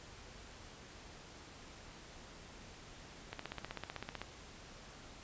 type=click train; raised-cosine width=0.3 ms; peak=-25 dBFS; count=15; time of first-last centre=3.33-4.216 s; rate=15.8 Hz; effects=pink hiss -54 dBFS RMS until 5.23 s + resampled to 16000 Hz